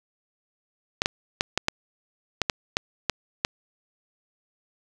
clicks, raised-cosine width 0.2 ms, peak -4 dBFS, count 10, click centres 1.019 / 1.059 / 1.409 / 1.576 / 1.684 / 2.417 / 2.498 / 2.769 / 3.097 / 3.449 s, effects none

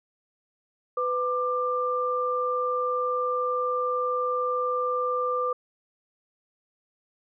sine tone pair together, 499.9 / 1189 Hz, B4 / D6, +21 / +21 cents, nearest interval octave + minor third, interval 1500 cents, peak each -27 / -26 dBFS, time 0.97-5.53 s, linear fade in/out 5 ms, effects none

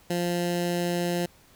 15% pulse tone with notch filter, 174.61 Hz, F3, in tune, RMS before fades -27 dBFS, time 0.1-1.26 s, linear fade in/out 5 ms, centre 1200 Hz, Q 1.3, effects pink hiss -57 dBFS RMS until 1.55 s

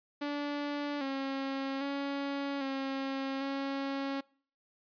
sawtooth tone with pitch steps, 289.7 / 271.1 / 279.7 / 270.2 / 274.4 Hz, D4 / C#4 / C#4 / C#4 / C#4, -24 / -38 / +16 / -44 / -17 cents, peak -29 dBFS, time 0.21-4.21 s, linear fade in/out 10 ms, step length 800 ms, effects noise-tail reverb RT60 0.5 s tail -25 dB re dry + resampled to 11025 Hz

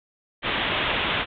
white low-pass noise, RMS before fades -25 dBFS, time 0.42-1.26 s, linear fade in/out 50 ms, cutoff 3600 Hz, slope 96 dB/octave, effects none

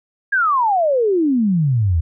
sine exponential sweep, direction down, 1661.2 to 76.6 Hz, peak -13 dBFS, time 0.32-2.01 s, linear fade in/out 10 ms, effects none

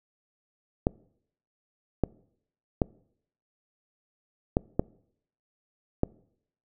clicks, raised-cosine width 2 ms, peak -9 dBFS, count 6, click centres 0.869 / 2.037 / 2.818 / 4.569 / 4.795 / 6.034 s, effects noise-tail reverb RT60 0.7 s tail -24 dB re dry

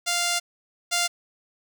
5% pulse tone pair in turn, 698 / 698 Hz, F5 / F5, -1 / -1 cents, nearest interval unison, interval 0 cents, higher neither, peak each -11 / -10 dBFS, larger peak second, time 0.06-0.4 / 0.91-1.08 s, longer first, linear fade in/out 20 ms, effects none

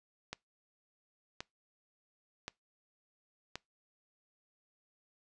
click train, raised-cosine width 0.2 ms, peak -22 dBFS, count 4, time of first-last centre 0.33-3.556 s, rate 0.93 Hz, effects noise-tail reverb RT60 0.2 s tail -24 dB re dry + resampled to 22050 Hz

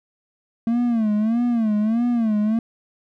triangle tone with vibrato, 225.3 Hz, A3, 41 cents sharp, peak -15 dBFS, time 0.67-2.59 s, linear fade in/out 2 ms, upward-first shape sine, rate 1.6 Hz, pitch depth 130 cents each way, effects none

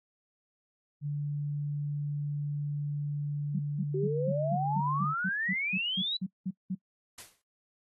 sine tone, 145.7 Hz, D3, 13 cents flat, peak -30 dBFS, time 1.01-5.15 s, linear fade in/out 50 ms
sine tone bursts, 186.7 Hz, F#3, 16 cents sharp, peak -29 dBFS, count 14, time 3.54-6.752 s, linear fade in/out 10 ms, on 53 ms, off 190 ms
sine exponential sweep, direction up, 370 to 3997 Hz, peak -29 dBFS, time 3.94-6.17 s, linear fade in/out 5 ms
white noise with exponential decay, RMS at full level -41 dBFS, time 7.18-7.42 s, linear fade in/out 5 ms, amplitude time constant 52 ms
effects noise-tail reverb RT60 0.1 s tail -22 dB re dry + AAC 32 kbps

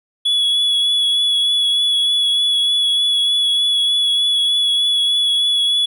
triangle tone with vibrato, 3387 Hz, G#7, 33 cents sharp, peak -12 dBFS, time 0.25-5.86 s, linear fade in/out 10 ms, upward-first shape triangle, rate 3.3 Hz, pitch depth 19 cents each way, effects none

